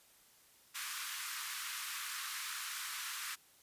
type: high-pass noise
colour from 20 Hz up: pink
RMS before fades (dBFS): -42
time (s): 0.74-3.36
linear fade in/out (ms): 20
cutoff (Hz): 1100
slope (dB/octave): 48
effects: white hiss -65 dBFS RMS until 3.62 s + resampled to 32000 Hz